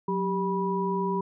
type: tone cluster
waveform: sine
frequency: 183.4 / 393 / 976 Hz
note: F#3 / G4 / B5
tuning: -15 / +4 / -21 cents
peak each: -29 dBFS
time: 0.08-1.21 s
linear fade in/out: 5 ms
effects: none